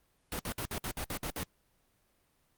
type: noise bursts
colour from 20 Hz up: pink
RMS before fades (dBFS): -36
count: 9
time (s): 0.32-1.433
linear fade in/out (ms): 2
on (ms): 73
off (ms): 57
effects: pink hiss -72 dBFS RMS until 2.57 s + Opus 32 kbps